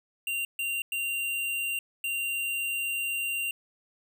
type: tone bursts at uneven times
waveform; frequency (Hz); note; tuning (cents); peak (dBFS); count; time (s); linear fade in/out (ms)
square; 2772; F7; -14; -29; 4; 0.27-0.45 / 0.59-0.82 / 0.92-1.79 / 2.04-3.51; 2
effects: none